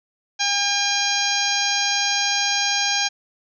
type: harmonic tone with a mistuned harmonic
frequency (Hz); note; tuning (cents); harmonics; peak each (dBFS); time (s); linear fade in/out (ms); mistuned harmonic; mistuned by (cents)
807; G#5; -50; 1 / 2 / 3 / 4 / 5 / 6 / 7 / 8; -27 / -27 / -27 / -27 / -27 / -27 / -27 / -27; 0.39-3.09; 20; 7; -24
effects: none